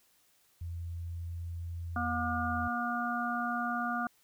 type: tone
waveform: sine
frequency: 85 Hz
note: F2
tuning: 46 cents flat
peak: -36 dBFS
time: 0.61-2.68 s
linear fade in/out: 5 ms
type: harmonic tone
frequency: 239.4 Hz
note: A#3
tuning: 46 cents sharp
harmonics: 1 / 3 / 5 / 6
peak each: -36 / -36 / -36 / -36 dBFS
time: 1.96-4.07 s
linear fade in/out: 2 ms
effects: white hiss -68 dBFS RMS until 4.23 s